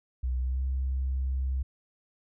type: tone with pitch glide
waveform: sine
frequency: 63 to 65.83 Hz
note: B1 to C2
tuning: +35 to +11 cents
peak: -25 dBFS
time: 0.23-1.63 s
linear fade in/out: 10 ms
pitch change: +76 cents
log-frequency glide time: 0.4-0.62 s
effects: tanh soft clip ceiling -23 dBFS

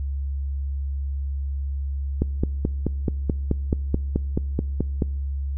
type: click train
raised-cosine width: 3 ms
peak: -8 dBFS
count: 14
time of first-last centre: 2.22-5.022 s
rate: 4.64 Hz
effects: noise-tail reverb RT60 0.8 s tail -24 dB re dry + added 69 Hz sine -24 dBFS peak until 5.57 s

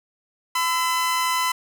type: tone pair together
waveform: sawtooth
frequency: 1012.8 / 1327 Hz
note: B5 / E6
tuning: +43 / +11 cents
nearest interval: perfect fourth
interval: 468 cents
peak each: -17 / -25 dBFS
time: 0.55-1.52 s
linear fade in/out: 5 ms
effects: none

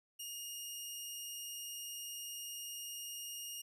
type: tone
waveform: 15% pulse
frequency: 2845 Hz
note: F7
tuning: 31 cents sharp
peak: -36 dBFS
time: 0.19-3.62 s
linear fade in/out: 10 ms
effects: none

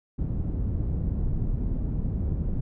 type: low-pass noise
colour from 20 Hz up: pink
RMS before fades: -27 dBFS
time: 0.18-2.61 s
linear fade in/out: 10 ms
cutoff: 180 Hz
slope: 12 dB/octave
effects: none

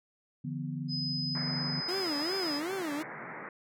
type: chord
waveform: sine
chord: B diminished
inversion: first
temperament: equal with one note detuned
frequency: 146.83 / 170.63 / 246.9 Hz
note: D3 / F3 / B3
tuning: 0 / -40 / 0 cents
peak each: -36 / -39 / -38 dBFS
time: 0.44-1.81 s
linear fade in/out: 10 ms
type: tone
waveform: sine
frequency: 5030 Hz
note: D#8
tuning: 18 cents sharp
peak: -33 dBFS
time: 0.88-2.61 s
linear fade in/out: 50 ms
type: band-pass noise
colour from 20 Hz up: white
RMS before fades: -43 dBFS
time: 1.35-3.49 s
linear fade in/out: 2 ms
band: 120 to 2200 Hz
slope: 96 dB/octave
type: tone with vibrato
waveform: 40% pulse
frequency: 334.4 Hz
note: E4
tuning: 25 cents sharp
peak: -32 dBFS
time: 1.88-3.03 s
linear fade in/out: 10 ms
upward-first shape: sine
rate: 2.6 Hz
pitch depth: 270 cents each way
effects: none

